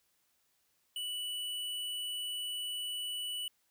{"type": "tone with hard clipping", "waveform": "sine", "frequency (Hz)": 2960, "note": "F#7", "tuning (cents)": 0, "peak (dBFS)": -37, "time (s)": [0.96, 3.48], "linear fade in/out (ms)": 2, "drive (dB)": 14, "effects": ["white hiss -75 dBFS RMS until 3.7 s"]}